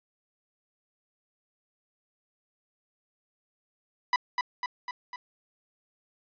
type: tone with echo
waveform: 30% pulse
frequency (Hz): 987.8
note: B5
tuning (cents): 0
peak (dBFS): -18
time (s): 4.13-4.16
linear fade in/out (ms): 2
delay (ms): 250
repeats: 4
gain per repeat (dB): -4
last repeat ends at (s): 5.16
effects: resampled to 11025 Hz + 10-bit